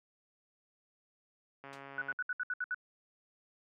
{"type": "click train", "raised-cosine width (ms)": 0.5, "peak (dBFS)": -33, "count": 68, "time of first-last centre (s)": [1.64, 2.126], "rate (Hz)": 138}
{"type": "noise with exponential decay", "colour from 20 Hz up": "white", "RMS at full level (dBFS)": -45, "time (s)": [1.73, 1.84], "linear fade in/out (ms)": 0, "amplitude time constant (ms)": 23}
{"type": "tone bursts", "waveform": "sine", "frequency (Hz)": 1480, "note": "F#6", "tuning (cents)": 0, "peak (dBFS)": -32, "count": 8, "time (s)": [1.98, 2.745], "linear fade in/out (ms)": 2, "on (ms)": 37, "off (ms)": 67}
{"effects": ["high-pass 150 Hz 12 dB/octave", "low-pass 5000 Hz 12 dB/octave"]}